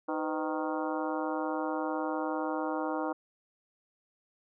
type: harmonic tone with a mistuned harmonic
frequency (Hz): 155.56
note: D#3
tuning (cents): 0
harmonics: 2 / 3 / 4 / 5 / 6 / 7 / 8 / 9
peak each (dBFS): -34 / -37 / -39 / -38 / -39 / -41 / -44 / -44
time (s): 0.08-3.13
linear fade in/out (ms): 10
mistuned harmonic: 3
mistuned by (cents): +130
effects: none